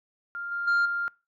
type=tone with level steps; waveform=sine; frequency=1398 Hz; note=F6; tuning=1 cent sharp; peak=-32 / -28 / -18 / -26 dBFS; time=0.35-1.08 s; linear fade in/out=0 ms; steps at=0.51 / 0.67 / 0.85 s; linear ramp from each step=10 ms; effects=noise-tail reverb RT60 0.3 s tail -24 dB re dry + tanh soft clip ceiling -19 dBFS